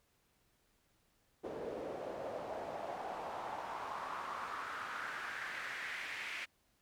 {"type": "noise with band-pass filter sweep", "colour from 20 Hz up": "pink", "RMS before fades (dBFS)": -43, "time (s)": [1.43, 6.46], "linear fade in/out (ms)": 20, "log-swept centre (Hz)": [440, 2300], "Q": 3.2, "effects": ["pink hiss -75 dBFS RMS until 6.81 s"]}